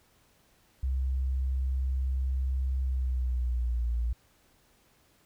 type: tone with pitch glide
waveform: sine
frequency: 65.41 to 58.61 Hz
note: C2 to A#1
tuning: 0 to +10 cents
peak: -26 dBFS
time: 0.83-4.13 s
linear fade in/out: 5 ms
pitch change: -190 cents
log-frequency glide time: 2.82-3.87 s
effects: pink hiss -65 dBFS RMS until 5.25 s